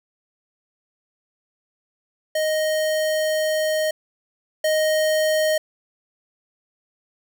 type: tone pair in turn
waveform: square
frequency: 622.3 / 622.3 Hz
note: D#5 / D#5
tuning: 0 / 0 cents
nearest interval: unison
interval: 0 cents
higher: neither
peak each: -20 / -18 dBFS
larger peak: second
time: 2.35-3.91 / 4.64-5.58 s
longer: first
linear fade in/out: 5 ms
effects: none